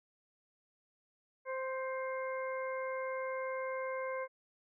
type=harmonic tone with a mistuned harmonic; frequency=523.3 Hz; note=C5; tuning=in tune; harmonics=1 / 2 / 3 / 4; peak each=-37 / -42 / -47 / -46 dBFS; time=1.45-4.28 s; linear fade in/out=50 ms; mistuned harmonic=4; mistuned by=+20 cents; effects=none